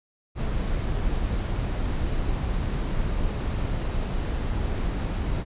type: noise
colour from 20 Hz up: brown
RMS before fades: -26 dBFS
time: 0.35-5.45 s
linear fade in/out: 50 ms
effects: resampled to 8000 Hz